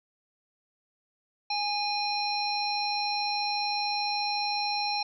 harmonic tone with a mistuned harmonic, 825 Hz, G#5, 12 cents flat, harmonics 1 / 3 / 5 / 7, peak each -30 / -35 / -32 / -35 dBFS, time 1.5-5.03 s, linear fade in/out 5 ms, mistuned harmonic 7, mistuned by -88 cents, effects none

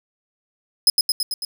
sawtooth tone with echo, 5080 Hz, D#8, 35 cents sharp, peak -8 dBFS, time 0.87-0.9 s, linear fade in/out 2 ms, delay 110 ms, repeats 5, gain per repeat -3 dB, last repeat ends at 1.45 s, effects 8-bit

